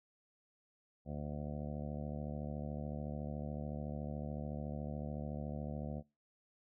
harmonic tone, 73.8 Hz, D2, 9 cents sharp, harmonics 1 / 2 / 3 / 4 / 5 / 6 / 7 / 8 / 9 / 10, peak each -45 / -43 / -45 / -53 / -57 / -61 / -51 / -52 / -53 / -56 dBFS, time 1.05-6.03 s, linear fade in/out 50 ms, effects noise-tail reverb RT60 0.3 s tail -26 dB re dry

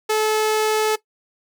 sawtooth tone, 432.3 Hz, A4, 31 cents flat, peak -13 dBFS, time 0.09-0.96 s, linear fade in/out 10 ms, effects noise-tail reverb RT60 0.1 s tail -18 dB re dry

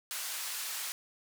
white band-pass noise, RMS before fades -38 dBFS, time 0.11-0.92 s, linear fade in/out 0 ms, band 980 to 14000 Hz, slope 12 dB/octave, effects none

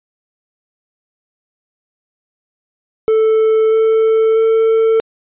triangle tone with pitch steps, 440 / 443.6 / 447.2 Hz, A4 / A4 / A4, 0 / +14 / +28 cents, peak -7 dBFS, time 3.08-5 s, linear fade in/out 0 ms, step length 640 ms, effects resampled to 8000 Hz

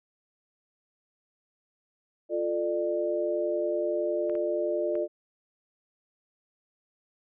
sine chord, D minor, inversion first, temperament equal with one note detuned, 349.2 / 440 / 598.6 Hz, F4 / A4 / D5, 0 / 0 / +33 cents, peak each -30 / -33 / -28 dBFS, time 2.29-5.08 s, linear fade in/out 50 ms
clicks, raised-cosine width 0.5 ms, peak -31 dBFS, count 3, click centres 4.297 / 4.353 / 4.954 s
effects none

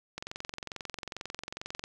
click train, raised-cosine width 0.2 ms, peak -20 dBFS, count 38, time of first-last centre 0.18-1.839 s, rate 22.3 Hz, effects none

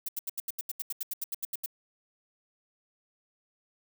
violet noise bursts, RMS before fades -33 dBFS, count 16, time 0.06-1.661 s, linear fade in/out 5 ms, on 26 ms, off 79 ms, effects none

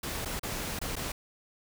pink noise with dropouts, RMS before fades -35 dBFS, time 0.03-1.12 s, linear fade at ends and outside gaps 5 ms, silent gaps 0.25-0.256 / 0.395-0.431 / 0.791-0.814 / 0.956-0.964 s, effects none

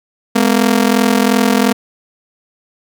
sawtooth ring-modulated tone, 231.1 Hz, A#3, 15 cents flat, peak -3 dBFS, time 0.35-1.73 s, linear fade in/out 10 ms, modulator 21.4 Hz, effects none

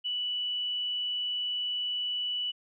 sine tone, 2960 Hz, F#7, in tune, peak -29 dBFS, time 0.04-2.52 s, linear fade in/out 20 ms, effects none

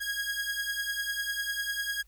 sawtooth beating tone pair, 1640 / 1650 Hz, G#6 / G#6, -22 / -12 cents, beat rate 10 Hz, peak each -30 dBFS, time 0-2.03 s, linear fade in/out 20 ms, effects added 50 Hz sine -57 dBFS peak until 2.07 s + white hiss -69 dBFS RMS until 2.07 s

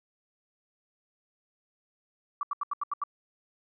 sine tone bursts, 1156 Hz, D6, 28 cents flat, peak -27 dBFS, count 7, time 2.41-3.037 s, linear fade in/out 2 ms, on 21 ms, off 80 ms, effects none

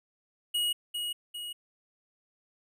square tone with echo, 2896 Hz, F#7, 38 cents flat, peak -27 dBFS, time 0.54-0.73 s, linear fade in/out 10 ms, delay 400 ms, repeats 2, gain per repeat -5 dB, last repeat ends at 1.53 s, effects none

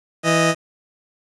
15% pulse tone pair together, 164.81 / 622.2 Hz, E3 / D#5, 0 / 0 cents, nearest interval octave + major seventh, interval 2300 cents, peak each -11 dBFS, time 0.23-0.55 s, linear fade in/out 50 ms, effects resampled to 22050 Hz + 7-bit

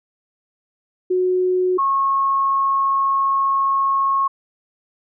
sine tone pair in turn, 366.7 / 1091.3 Hz, F#4 / C#6, -15 / -27 cents, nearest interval octave + perfect fifth, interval 1888 cents, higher second, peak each -15 dBFS, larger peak neither, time 1.1-1.78 / 1.78-4.28 s, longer second, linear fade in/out 10 ms, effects none

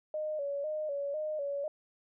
sine tone with vibrato, 589 Hz, D5, 5 cents sharp, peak -32 dBFS, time 0.14-1.68 s, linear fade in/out 2 ms, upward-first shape square, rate 2 Hz, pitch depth 73 cents each way, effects none

